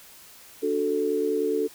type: chord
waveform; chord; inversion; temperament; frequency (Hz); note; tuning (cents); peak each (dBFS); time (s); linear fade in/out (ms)
sine; D major; none; equal; 293.7 / 370 / 440; D4 / F#4 / A4; 0 / 0 / 0; -29 / -29 / -24; 0.62-1.68; 20
effects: white hiss -49 dBFS RMS until 1.74 s